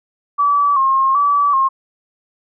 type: tone with vibrato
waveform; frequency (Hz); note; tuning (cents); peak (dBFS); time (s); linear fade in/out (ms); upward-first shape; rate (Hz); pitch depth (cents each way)
sine; 1110; C#6; +2; -11; 0.38-1.69; 20; square; 1.3; 61
effects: none